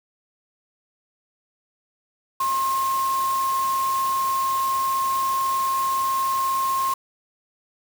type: tone in noise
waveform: sine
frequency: 1068 Hz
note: C6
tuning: 35 cents sharp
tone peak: -20 dBFS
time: 2.4-6.94 s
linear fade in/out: 5 ms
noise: white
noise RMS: -34 dBFS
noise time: 2.4-6.94 s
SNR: +11 dB
effects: none